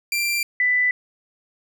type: tone pair in turn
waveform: sawtooth / sine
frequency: 2366 / 1989.6 Hz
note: D7 / B6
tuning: +12 / +12 cents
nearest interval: minor third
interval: 300 cents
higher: first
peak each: -17 / -16 dBFS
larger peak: second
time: 0.12-0.43 / 0.6-0.91 s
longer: neither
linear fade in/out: 2 ms
effects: none